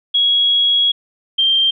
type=tone pair in turn; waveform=sine; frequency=3322 / 3167 Hz; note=G#7 / G7; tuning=0 / +17 cents; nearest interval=minor second; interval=83 cents; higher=first; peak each=-11 dBFS; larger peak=neither; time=0.14-0.92 / 1.38-1.71 s; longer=first; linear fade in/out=10 ms; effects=none